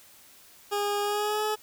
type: tone with pitch glide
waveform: 20% pulse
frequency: 409.4 to 427 Hz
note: G#4 to G#4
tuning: -25 to +48 cents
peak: -21 dBFS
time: 0.71-1.56 s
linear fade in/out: 20 ms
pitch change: +73 cents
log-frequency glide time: 1.02-1.44 s
effects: white hiss -54 dBFS RMS until 1.62 s